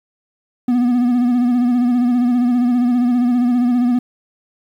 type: tone with vibrato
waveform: triangle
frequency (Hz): 244.6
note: B3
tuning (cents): -16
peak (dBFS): -10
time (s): 0.68-3.99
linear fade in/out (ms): 5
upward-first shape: sine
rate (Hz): 15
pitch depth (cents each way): 45
effects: 8-bit